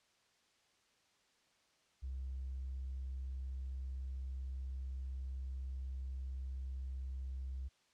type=tone with tanh clipping; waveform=triangle; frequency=65.41 Hz; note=C2; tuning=in tune; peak=-39 dBFS; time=2.02-7.69 s; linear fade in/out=20 ms; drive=2 dB; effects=white hiss -73 dBFS RMS until 7.93 s + low-pass 6000 Hz 12 dB/octave